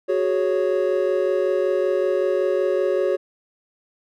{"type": "chord", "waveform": "triangle", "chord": "F# suspended second", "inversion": "none", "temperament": "equal", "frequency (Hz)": [370, 415.3, 554.4], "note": ["F#4", "G#4", "C#5"], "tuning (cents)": [0, 0, 0], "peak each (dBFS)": [-20, -22, -20], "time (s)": [0.08, 3.17], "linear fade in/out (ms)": 20, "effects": []}